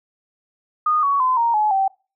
sine tone with pitch steps, 1230 / 1121.4 / 1022.4 / 932.2 / 849.9 / 774.9 Hz, D#6 / C#6 / C6 / A#5 / G#5 / G5, -20 / +20 / -40 / 0 / +40 / -20 cents, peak -15 dBFS, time 0.86-1.88 s, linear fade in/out 5 ms, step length 170 ms, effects noise-tail reverb RT60 0.3 s tail -22 dB re dry

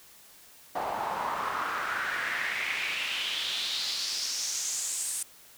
pink noise with band-pass filter sweep, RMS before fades -32 dBFS, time 0.75-5.23 s, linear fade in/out 5 ms, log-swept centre 760 to 9000 Hz, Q 3.6, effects white hiss -54 dBFS RMS until 5.57 s

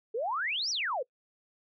sine exponential two-way sweep, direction up then down, 416.3 to 5920 to 456.6 Hz, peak -29 dBFS, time 0.14-1.03 s, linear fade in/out 10 ms, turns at 0.7 s, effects noise-tail reverb RT60 0.1 s tail -24 dB re dry

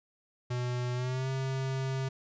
square tone with pitch glide, 123.47 to 133.1 Hz, B2 to C3, 0 to +30 cents, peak -31 dBFS, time 0.5-2.09 s, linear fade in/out 10 ms, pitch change +130 cents, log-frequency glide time 0.94-1.29 s, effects resampled to 16000 Hz

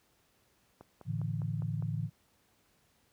click train, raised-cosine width 1 ms, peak -35 dBFS, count 6, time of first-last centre 0.81-1.824 s, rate 4.93 Hz
sine chord, A suspended fourth, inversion none, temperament equal with one note detuned, 110 / 144.64 / 164.81 Hz, A2 / D3 / E3, 0 / -26 / 0 cents, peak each -35 / -36 / -37 dBFS, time 1.05-2.1 s, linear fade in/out 50 ms
effects pink hiss -70 dBFS RMS until 3.12 s + high-pass 60 Hz 12 dB/octave

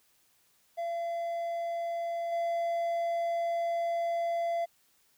triangle tone with level steps, 680 Hz, F5, 46 cents flat, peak -29 / -26 dBFS, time 0.77-4.66 s, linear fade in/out 20 ms, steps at 2.32 s, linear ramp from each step 5 ms, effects white hiss -68 dBFS RMS until 5.17 s

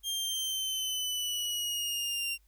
sawtooth exponential sweep, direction down, 3209 to 2762 Hz, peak -28 dBFS, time 0.03-2.38 s, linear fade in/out 50 ms, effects added 50 Hz sine -62 dBFS peak until 2.47 s + white hiss -73 dBFS RMS until 2.47 s

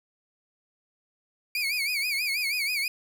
30% pulse tone with vibrato, 2329 Hz, D7, 15 cents flat, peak -23 dBFS, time 1.55-2.88 s, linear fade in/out 2 ms, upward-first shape sine, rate 6.2 Hz, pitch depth 130 cents each way, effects none

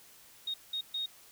sine tone bursts at uneven times, 3729 Hz, A#7, in tune, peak -32 dBFS, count 3, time 0.47-0.54 / 0.73-0.81 / 0.94-1.06 s, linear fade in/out 5 ms, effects white hiss -57 dBFS RMS until 1.31 s

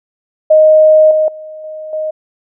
sine tone with level steps, 622 Hz, D#5, 1 cent flat, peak -3 / -8 / -26 / -23 / -15 dBFS, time 0.5-2.11 s, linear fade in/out 10 ms, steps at 1.11 / 1.28 / 1.64 / 1.93 s, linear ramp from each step 2 ms, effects none

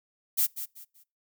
violet noise with echo, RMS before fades -24 dBFS, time 0.37-0.47 s, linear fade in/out 20 ms, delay 190 ms, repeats 3, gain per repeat -11 dB, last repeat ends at 1.04 s, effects noise-tail reverb RT60 0.3 s tail -25 dB re dry

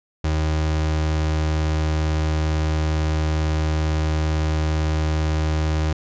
35% pulse tone, 77.8 Hz, D#2, in tune, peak -17 dBFS, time 0.24-5.93 s, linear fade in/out 5 ms, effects resampled to 16000 Hz

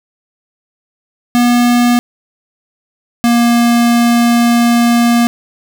square tone pair in turn, 241.7 / 236.6 Hz, B3 / A#3, -37 / +26 cents, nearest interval unison, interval 37 cents, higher first, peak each -8 dBFS, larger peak neither, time 1.35-1.99 / 3.24-5.27 s, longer second, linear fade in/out 0 ms, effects none

